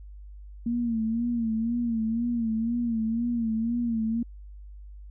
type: tone with vibrato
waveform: sine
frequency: 230.3 Hz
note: A#3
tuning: 21 cents flat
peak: -24 dBFS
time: 0.66-4.23 s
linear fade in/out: 5 ms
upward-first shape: sine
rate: 2 Hz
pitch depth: 74 cents each way
effects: added 50 Hz sine -41 dBFS peak until 5.1 s